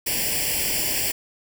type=noise with comb filter; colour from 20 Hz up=white; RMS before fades=-24 dBFS; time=0.06-1.12 s; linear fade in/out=10 ms; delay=0.39 ms; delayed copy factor=+0.95; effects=none